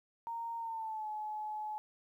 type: tone with pitch glide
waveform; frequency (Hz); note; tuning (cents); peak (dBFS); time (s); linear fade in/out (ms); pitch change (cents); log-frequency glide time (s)
sine; 925 to 853.1; A#5 to G#5; -14 to +46; -37; 0.27-1.78; 0; -140; 0.58-1.08
effects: 12-bit